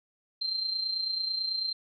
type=tone with amplitude modulation; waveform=sine; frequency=4145 Hz; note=C8; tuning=17 cents flat; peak=-26 dBFS; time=0.41-1.73 s; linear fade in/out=10 ms; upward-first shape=sine; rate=29.1 Hz; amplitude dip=55%; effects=none